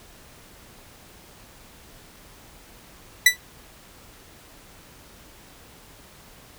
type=tone with exponential decay; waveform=sawtooth; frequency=1975.5 Hz; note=B6; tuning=in tune; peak=-4 dBFS; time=3.26-3.37 s; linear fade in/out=5 ms; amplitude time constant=22 ms; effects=pink hiss -49 dBFS RMS until 6.58 s